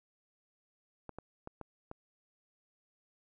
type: clicks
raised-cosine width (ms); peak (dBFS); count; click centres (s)
1; -29; 5; 1.093 / 1.186 / 1.474 / 1.613 / 1.914
effects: none